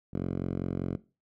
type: tone with band-pass filter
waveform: 5% pulse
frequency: 45.11 Hz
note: F#1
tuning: 43 cents flat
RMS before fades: -32 dBFS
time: 0.13-0.97 s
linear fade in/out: 10 ms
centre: 170 Hz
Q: 0.94
effects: noise-tail reverb RT60 0.3 s tail -19 dB re dry